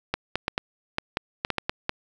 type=clicks; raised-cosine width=0.3 ms; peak=-8 dBFS; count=11; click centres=0.14 / 0.356 / 0.481 / 0.579 / 0.984 / 1.171 / 1.449 / 1.503 / 1.583 / 1.695 / 1.894 s; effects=8-bit